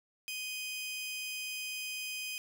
sawtooth tone pair together, 2492 / 3140 Hz, D#7 / G7, +2 / +2 cents, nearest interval major third, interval 400 cents, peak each -35 / -40 dBFS, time 0.28-2.38 s, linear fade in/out 0 ms, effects none

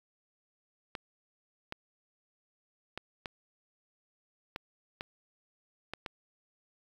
clicks, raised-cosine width 0.3 ms, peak -21 dBFS, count 8, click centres 0.952 / 1.724 / 2.976 / 3.258 / 4.561 / 5.009 / 5.936 / 6.062 s, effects 8-bit

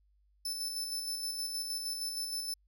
sawtooth tone with tremolo, 5274 Hz, E8, in tune, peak -31 dBFS, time 0.45-2.54 s, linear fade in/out 5 ms, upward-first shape square, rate 6.4 Hz, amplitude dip 35%, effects added 50 Hz sine -66 dBFS peak until 2.67 s

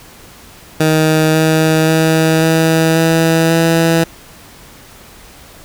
15% pulse tone with pitch steps, 157 / 158.55 / 160.11 / 161.69 / 163.29 / 164.9 Hz, D#3 / D#3 / D#3 / E3 / E3 / E3, +16 / +33 / +50 / -33 / -16 / +1 cents, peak -3 dBFS, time 0.8-4.04 s, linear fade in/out 5 ms, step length 540 ms, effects pink hiss -39 dBFS RMS until 5.64 s

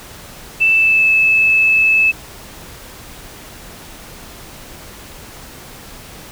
sine tone with pitch glide, 2649 to 2611 Hz, E7 to E7, +8 to -17 cents, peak -9 dBFS, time 0.6-2.12 s, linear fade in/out 20 ms, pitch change -25 cents, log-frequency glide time 0.71-1.11 s, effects pink hiss -36 dBFS RMS until 6.31 s

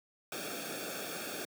pink noise with comb filter, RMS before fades -40 dBFS, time 0.32-1.45 s, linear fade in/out 2 ms, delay 1 ms, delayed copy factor -0.85, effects high-pass 200 Hz 12 dB/octave

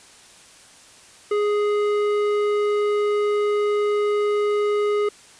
sine tone with tanh clipping, 415.5 Hz, G#4, 1 cent sharp, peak -20 dBFS, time 1.31-5.09 s, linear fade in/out 5 ms, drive 13 dB, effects white hiss -48 dBFS RMS until 5.39 s + resampled to 22050 Hz

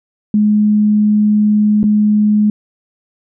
sine tone with dropouts, 210.4 Hz, G#3, 23 cents sharp, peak -8 dBFS, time 0.34-2.5 s, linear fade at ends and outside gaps 2 ms, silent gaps 1.831-1.839 s, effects none

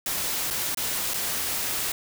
white noise with dropouts, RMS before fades -28 dBFS, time 0.06-1.92 s, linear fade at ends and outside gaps 2 ms, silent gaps 0.503-0.508 / 0.747-0.772 / 1.136-1.141 s, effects none

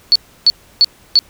sine tone bursts, 4435 Hz, C#8, in tune, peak -5 dBFS, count 4, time 0.12-1.19 s, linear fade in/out 0 ms, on 35 ms, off 310 ms, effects pink hiss -47 dBFS RMS until 1.29 s

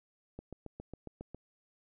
click train, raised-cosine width 2 ms, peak -30 dBFS, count 8, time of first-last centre 0.39-1.346 s, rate 7.32 Hz, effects none

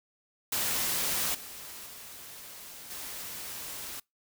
white noise with level steps, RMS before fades -30 / -44 / -46 / -40 dBFS, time 0.52-4 s, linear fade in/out 5 ms, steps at 1.34 / 1.86 / 2.9 s, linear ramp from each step 10 ms, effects noise-tail reverb RT60 0.2 s tail -26 dB re dry

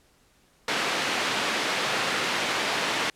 white band-pass noise, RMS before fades -27 dBFS, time 0.68-3.1 s, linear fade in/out 2 ms, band 200 to 3000 Hz, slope 12 dB/octave, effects pink hiss -62 dBFS RMS until 3.15 s + low-pass 12000 Hz 12 dB/octave

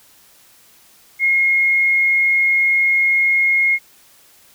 sine tone, 2151 Hz, C7, 47 cents sharp, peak -12 dBFS, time 1.19-3.79 s, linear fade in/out 50 ms, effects white hiss -50 dBFS RMS until 4.54 s

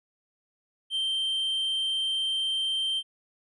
triangle tone, 3136 Hz, G7, in tune, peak -24 dBFS, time 0.9-3.03 s, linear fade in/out 50 ms, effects resampled to 24000 Hz

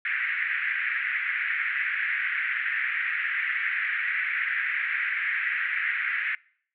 white band-pass noise, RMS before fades -28 dBFS, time 0.05-6.35 s, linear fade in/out 2 ms, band 1600 to 2200 Hz, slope 48 dB/octave, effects noise-tail reverb RT60 0.6 s tail -25 dB re dry

